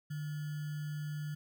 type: tone with sample-and-hold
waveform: sine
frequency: 150 Hz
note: D3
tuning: 37 cents sharp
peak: -36 dBFS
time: 0.1-1.35 s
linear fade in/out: 10 ms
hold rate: 1575 Hz
effects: none